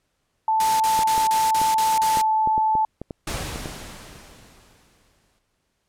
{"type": "tone with pitch glide", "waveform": "sine", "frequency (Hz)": [880, 872.9], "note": ["A5", "A5"], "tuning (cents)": [0, -14], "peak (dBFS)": -17, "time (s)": [0.48, 2.85], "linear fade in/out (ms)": 2, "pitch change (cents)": -14, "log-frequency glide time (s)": [2, 2.32]}
{"type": "noise bursts", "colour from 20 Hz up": "white", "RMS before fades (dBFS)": -27, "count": 7, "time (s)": [0.6, 2.216], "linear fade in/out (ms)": 2, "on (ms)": 200, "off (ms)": 36}
{"type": "clicks", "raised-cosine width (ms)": 2, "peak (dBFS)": -18, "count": 11, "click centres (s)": [0.991, 1.179, 1.616, 2.172, 2.474, 2.579, 2.753, 3.016, 3.108, 3.559, 3.658]}
{"type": "noise with exponential decay", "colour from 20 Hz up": "pink", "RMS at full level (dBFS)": -27, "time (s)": [3.27, 5.39], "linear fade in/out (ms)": 5, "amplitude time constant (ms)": 460}
{"effects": ["pink hiss -72 dBFS RMS until 5.88 s", "low-pass 11000 Hz 12 dB/octave"]}